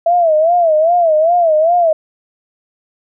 sine tone with vibrato, 659.3 Hz, E5, in tune, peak -8 dBFS, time 0.06-1.93 s, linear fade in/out 5 ms, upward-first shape sine, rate 2.5 Hz, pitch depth 130 cents each way, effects none

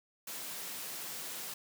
white high-pass noise, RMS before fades -42 dBFS, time 0.27-1.54 s, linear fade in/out 5 ms, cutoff 120 Hz, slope 96 dB/octave, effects none

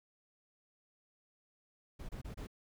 brown noise bursts, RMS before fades -44 dBFS, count 4, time 1.99-2.471 s, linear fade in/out 10 ms, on 100 ms, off 27 ms, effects none

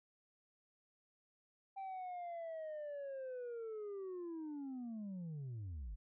sine linear sweep, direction down, 784 to 43.67 Hz, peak -40 dBFS, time 1.76-5.96 s, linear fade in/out 20 ms, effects tanh soft clip ceiling -42 dBFS

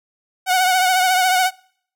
sawtooth tone with vibrato, 740 Hz, F#5, in tune, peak -10 dBFS, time 0.46-1.51 s, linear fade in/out 50 ms, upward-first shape triangle, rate 14 Hz, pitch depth 50 cents each way, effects noise-tail reverb RT60 0.6 s tail -25 dB re dry

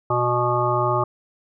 harmonic tone, 122.1 Hz, B2, 19 cents flat, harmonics 1 / 3 / 5 / 7 / 9 / 10, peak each -25 / -25 / -25 / -25 / -25 / -25 dBFS, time 0.1-1.04 s, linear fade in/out 5 ms, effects none

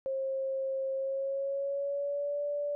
sine tone with pitch glide, 535 to 580.1 Hz, C5 to D5, +38 to -21 cents, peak -30 dBFS, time 0.06-2.75 s, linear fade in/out 0 ms, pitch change +141 cents, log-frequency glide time 0.93-2.43 s, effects none

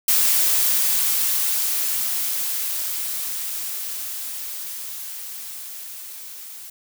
blue noise with level ramp, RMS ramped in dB -17 to -38 dBFS, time 0.08-6.7 s, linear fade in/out 5 ms, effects none

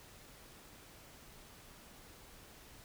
silence, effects pink hiss -57 dBFS RMS until 2.84 s

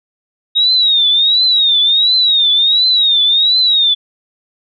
sine tone with vibrato, 3755 Hz, A#7, 12 cents sharp, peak -8 dBFS, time 0.55-3.95 s, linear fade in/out 20 ms, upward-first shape triangle, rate 1.4 Hz, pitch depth 150 cents each way, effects none

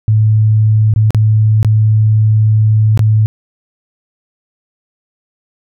sine tone with dropouts, 108.4 Hz, A2, 25 cents flat, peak -6 dBFS, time 0.08-3.26 s, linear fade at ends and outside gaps 0 ms, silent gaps 0.938-0.961 / 1.106-1.147 / 1.629-1.647 / 2.975-2.993 s, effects none

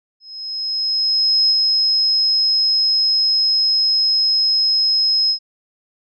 sine tone with ADSR envelope, 5130 Hz, E8, 48 cents flat, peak -11 dBFS, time 0.2-5.39 s, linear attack 1300 ms, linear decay 35 ms, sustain -2 dB, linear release 87 ms, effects none

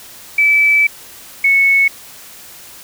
sine tone pair in turn, 2308 / 2206 Hz, D7 / C#7, -31 / -9 cents, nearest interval minor second, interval 78 cents, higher first, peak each -8 dBFS, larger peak neither, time 0.38-0.87 / 1.44-1.88 s, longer first, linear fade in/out 5 ms, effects white hiss -37 dBFS RMS until 2.83 s

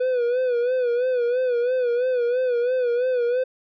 triangle tone with vibrato, 493.9 Hz, B4, in tune, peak -17 dBFS, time 0-3.44 s, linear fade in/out 10 ms, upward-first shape sine, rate 3 Hz, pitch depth 74 cents each way, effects resampled to 11025 Hz

